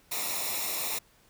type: noise with comb filter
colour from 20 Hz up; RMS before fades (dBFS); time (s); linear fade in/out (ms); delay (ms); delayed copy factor
white; -32; 0.11-0.99; 10; 0.64; -0.75
effects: pink hiss -62 dBFS RMS until 1.29 s